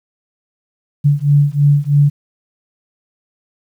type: beating tone pair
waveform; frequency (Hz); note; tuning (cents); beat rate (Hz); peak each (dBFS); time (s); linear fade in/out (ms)
sine; 142.7 / 145.8; D3 / D3; -49 / -12; 3.1; -12; 1.04-2.1; 20
effects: 8-bit